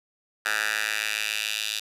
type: tone with high-pass filter sweep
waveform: 10% pulse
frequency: 107.1 Hz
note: A2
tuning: 46 cents flat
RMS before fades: -28 dBFS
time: 0.45-1.8 s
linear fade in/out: 10 ms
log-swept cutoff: 1500 to 3400 Hz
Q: 2.2
effects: resampled to 32000 Hz + 8-bit